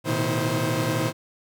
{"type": "tone cluster", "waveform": "sawtooth", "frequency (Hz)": [113.4, 125.2, 156.5, 321.6, 523], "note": ["A#2", "B2", "D#3", "E4", "C5"], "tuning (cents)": [-47, 24, 10, -43, -1], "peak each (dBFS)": -25, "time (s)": [0.04, 1.13], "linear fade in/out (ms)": 50, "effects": []}